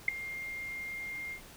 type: tone with ADSR envelope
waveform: sine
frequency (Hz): 2115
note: C7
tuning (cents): +18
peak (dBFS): -18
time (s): 0.08-1.41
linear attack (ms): 4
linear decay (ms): 6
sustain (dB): -19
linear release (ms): 92
effects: pink hiss -52 dBFS RMS until 1.56 s